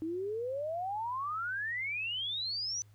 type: exponential sweep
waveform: sine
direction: up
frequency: 311.1 to 6050 Hz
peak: -33 dBFS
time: 0.02-2.82 s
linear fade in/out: 0 ms
effects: added 104 Hz sine -56 dBFS peak until 2.94 s + pink hiss -70 dBFS RMS until 2.94 s